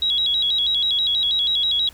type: tone with vibrato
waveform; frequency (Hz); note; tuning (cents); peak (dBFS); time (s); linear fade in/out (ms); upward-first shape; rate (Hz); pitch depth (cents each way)
sine; 3587; A7; +33; -17; 0.02-1.89; 2; square; 6.2; 120
effects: added 66 Hz sine -48 dBFS peak until 1.93 s + pink hiss -48 dBFS RMS until 1.93 s